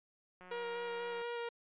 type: click train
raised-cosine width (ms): 0.5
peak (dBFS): -40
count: 148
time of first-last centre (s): 0.41-1.218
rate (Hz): 182
type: tone with vibrato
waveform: sawtooth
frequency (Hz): 472.9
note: A#4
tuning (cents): +25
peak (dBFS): -34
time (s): 0.51-1.49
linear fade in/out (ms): 5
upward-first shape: square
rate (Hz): 4.1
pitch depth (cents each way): 9
effects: resampled to 8000 Hz